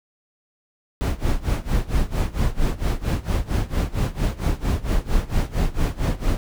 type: noise with tremolo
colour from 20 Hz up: brown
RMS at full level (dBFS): -18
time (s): 1.01-6.37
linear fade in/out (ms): 0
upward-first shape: sine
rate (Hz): 4.4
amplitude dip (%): 90
effects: none